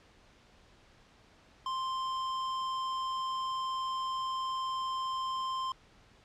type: tone with hard clipping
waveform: sine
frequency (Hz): 1046.5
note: C6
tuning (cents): 0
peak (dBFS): -34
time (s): 1.66-5.72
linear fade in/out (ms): 2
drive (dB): 17
effects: pink hiss -61 dBFS RMS until 6.24 s + low-pass 5000 Hz 12 dB/octave